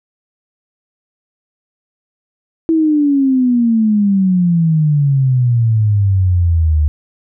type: exponential sweep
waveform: sine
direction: down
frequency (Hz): 328.9 to 74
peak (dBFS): -9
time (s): 2.69-6.88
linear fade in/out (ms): 0
effects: none